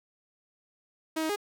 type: tone with pitch steps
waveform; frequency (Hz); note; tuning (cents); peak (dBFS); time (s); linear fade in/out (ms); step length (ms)
sawtooth; 317.9 / 315.9 / 411.2; D#4 / D#4 / G#4; +37 / +26 / -17; -24; 1.16-1.361; 10; 67
effects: none